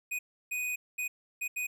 square tone bursts at uneven times, 2489 Hz, D#7, in tune, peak -32 dBFS, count 5, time 0.11-0.19 / 0.51-0.76 / 0.98-1.08 / 1.41-1.48 / 1.56-1.67 s, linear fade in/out 10 ms, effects none

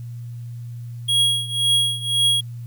square tone with tremolo, 3300 Hz, G#7, 12 cents flat, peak -14 dBFS, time 1.08-2.41 s, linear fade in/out 10 ms, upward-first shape triangle, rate 1.9 Hz, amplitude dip 90%, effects added 119 Hz sine -30 dBFS peak until 2.66 s + white hiss -58 dBFS RMS until 2.66 s

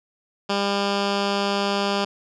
10% pulse tone with low-pass filter, 200 Hz, G3, 35 cents sharp, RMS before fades -23 dBFS, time 0.49-2.05 s, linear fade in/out 10 ms, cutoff 4700 Hz, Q 2, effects none

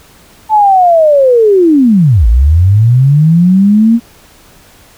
sine linear two-way sweep, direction down then up, 880 to 51.91 to 236.8 Hz, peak -3 dBFS, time 0.49-4 s, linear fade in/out 50 ms, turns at 2.27 s, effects pink hiss -41 dBFS RMS until 4.97 s

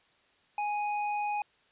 sine tone with hard clipping, 830.6 Hz, G#5, in tune, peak -31 dBFS, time 0.58-1.42 s, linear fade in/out 2 ms, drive 16 dB, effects white hiss -66 dBFS RMS until 1.71 s + resampled to 8000 Hz

